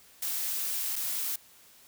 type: noise with dropouts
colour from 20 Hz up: blue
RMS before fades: -32 dBFS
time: 0.22-1.36 s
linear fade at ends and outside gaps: 5 ms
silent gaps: 0.958-0.962 s
effects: white hiss -57 dBFS RMS until 1.87 s